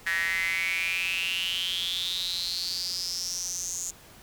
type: tone with high-pass filter sweep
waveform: square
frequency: 89.2 Hz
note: F2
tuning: 37 cents sharp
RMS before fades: -30 dBFS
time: 0.06-3.91 s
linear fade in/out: 10 ms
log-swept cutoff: 1800 to 6900 Hz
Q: 9.6
effects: pink hiss -51 dBFS RMS until 4.22 s